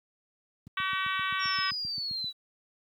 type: click train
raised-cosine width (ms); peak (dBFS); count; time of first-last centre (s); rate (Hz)
5; -32; 13; 0.67-2.243; 7.63
type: harmonic tone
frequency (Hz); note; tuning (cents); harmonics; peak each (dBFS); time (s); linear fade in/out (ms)
380; F#4; +46; 3 / 4 / 5 / 6 / 7 / 8 / 9 / 10; -32 / -34 / -36 / -38 / -39 / -40 / -41 / -42; 0.77-1.71; 5
type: linear sweep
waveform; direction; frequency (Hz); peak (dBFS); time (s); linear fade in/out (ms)
sine; down; 5600 to 3879; -31; 1.39-2.33; 50
effects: high-pass 100 Hz 12 dB/octave + 10-bit